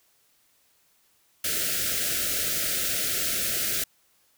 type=band-stop noise; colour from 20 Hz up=white; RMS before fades=-27 dBFS; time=1.44-3.84 s; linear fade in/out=5 ms; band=690 to 1300 Hz; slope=96 dB/octave; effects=white hiss -65 dBFS RMS until 4.37 s